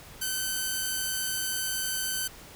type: tone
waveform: 5% pulse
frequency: 1531 Hz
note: G6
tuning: 41 cents flat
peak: -17 dBFS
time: 0.21-2.28 s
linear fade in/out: 10 ms
effects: pink hiss -48 dBFS RMS until 2.55 s